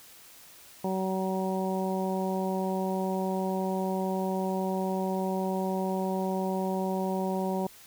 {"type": "harmonic tone", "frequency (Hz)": 189, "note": "F#3", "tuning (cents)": 37, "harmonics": [1, 2, 3, 4, 5], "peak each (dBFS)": [-30, -33, -35, -36, -37], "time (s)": [0.84, 7.67], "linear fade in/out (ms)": 5, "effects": ["white hiss -52 dBFS RMS until 7.86 s"]}